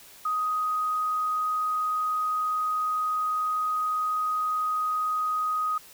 sine tone, 1251 Hz, D#6, 9 cents sharp, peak -24 dBFS, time 0.25-5.78 s, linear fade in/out 5 ms, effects white hiss -50 dBFS RMS until 5.93 s

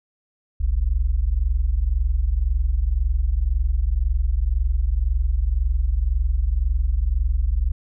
sine tone pair together, 43.98 / 65.9 Hz, F1 / C2, +13 / +13 cents, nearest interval perfect fifth, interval 700 cents, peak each -20 dBFS, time 0.6-7.72 s, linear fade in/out 10 ms, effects none

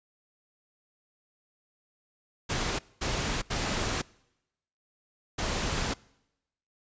pink noise bursts at uneven times, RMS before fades -30 dBFS, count 4, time 2.49-2.79 / 3.01-3.42 / 3.5-4.02 / 5.38-5.94 s, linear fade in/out 10 ms, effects noise-tail reverb RT60 0.9 s tail -24 dB re dry + resampled to 16000 Hz

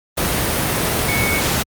sine tone in noise, 2217 Hz, C#7, in tune, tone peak -20 dBFS, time 1.08-1.41 s, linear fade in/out 10 ms, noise pink, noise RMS -18 dBFS, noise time 0.17-1.63 s, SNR -5 dB, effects high-pass 60 Hz 12 dB/octave + Opus 32 kbps

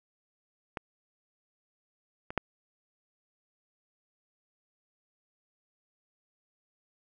clicks, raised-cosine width 0.5 ms, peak -19 / -23 / -11 dBFS, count 3, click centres 0.772 / 2.305 / 2.377 s, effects none

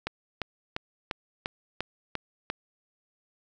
click train, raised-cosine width 0.3 ms, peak -14 dBFS, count 8, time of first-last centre 0.07-2.501 s, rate 2.88 Hz, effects none

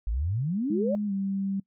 sine exponential sweep, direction up, 48.9 to 614 Hz, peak -25 dBFS, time 0.07-0.95 s, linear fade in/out 0 ms
sine tone with pitch glide, 208.3 to 195.48 Hz, G#3 to G3, +5 to -5 cents, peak -26 dBFS, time 0.7-1.6 s, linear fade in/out 5 ms, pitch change -110 cents, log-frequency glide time 1.06-1.12 s
effects noise-tail reverb RT60 0.1 s tail -24 dB re dry

